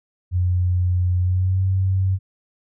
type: tone with pitch glide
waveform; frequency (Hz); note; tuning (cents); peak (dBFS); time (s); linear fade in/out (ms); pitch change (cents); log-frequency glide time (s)
sine; 90 to 94.86; F#2 to F#2; -47 to +44; -16; 0.31-2.19; 50; +91; 1.19-1.63
effects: none